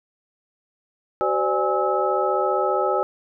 sine tone cluster, 378.9 / 514 / 589 / 826 / 1296 Hz, F#4 / C5 / D5 / G#5 / E6, +41 / -31 / +5 / -10 / -30 cents, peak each -25 dBFS, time 1.21-3.03 s, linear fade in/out 0 ms, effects none

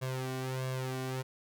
sawtooth tone with flanger, 130 Hz, C3, 11 cents flat, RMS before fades -36 dBFS, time 0.01-1.23 s, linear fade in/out 20 ms, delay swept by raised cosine 1.8 to 2.71 ms, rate 1.5 Hz, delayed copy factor +0.8, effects none

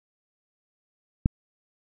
click, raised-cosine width 5 ms, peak -7 dBFS, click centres 1.259 s, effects none

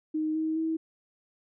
sine tone with pitch steps, 311.1 / 316.4 / 321.7 Hz, D#4 / D#4 / E4, 0 / +29 / -42 cents, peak -26 dBFS, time 0.14-0.77 s, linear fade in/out 10 ms, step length 210 ms, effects none

